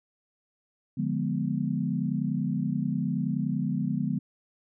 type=chord; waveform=sine; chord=D diminished seventh; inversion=none; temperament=equal with one note detuned; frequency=146.83 / 176.44 / 207.7 / 246.9 Hz; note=D3 / F3 / Ab3 / Cb4; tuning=0 / +18 / 0 / 0 cents; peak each=-31 dBFS; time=0.97-4.19 s; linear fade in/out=10 ms; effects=none